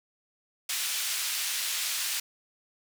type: band-pass noise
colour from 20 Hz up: pink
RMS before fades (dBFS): -31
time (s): 0.69-2.2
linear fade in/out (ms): 5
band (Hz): 2600 to 16000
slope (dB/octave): 12
effects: none